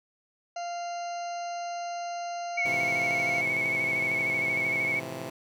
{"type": "harmonic tone", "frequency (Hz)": 695, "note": "F5", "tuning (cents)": -9, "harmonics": [1, 2, 3, 4, 6, 7, 8, 9], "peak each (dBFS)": [-32, -46, -50, -48, -49, -55, -56, -49], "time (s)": [0.56, 3.41], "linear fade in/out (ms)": 5}
{"type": "tone with vibrato", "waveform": "sine", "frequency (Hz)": 2217, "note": "C#7", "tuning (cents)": 0, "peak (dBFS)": -25, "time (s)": [2.57, 5], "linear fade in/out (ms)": 10, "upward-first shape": "sine", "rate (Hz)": 13, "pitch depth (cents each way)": 35}
{"type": "chord", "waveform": "10% pulse", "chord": "F major seventh", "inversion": "first", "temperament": "just", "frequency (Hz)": [109.13, 130.96, 163.7, 174.61], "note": ["A2", "C3", "E3", "F3"], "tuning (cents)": [-14, 2, -12, 0], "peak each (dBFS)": [-36, -31, -33, -37], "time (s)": [2.65, 5.3], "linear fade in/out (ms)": 5}
{"effects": []}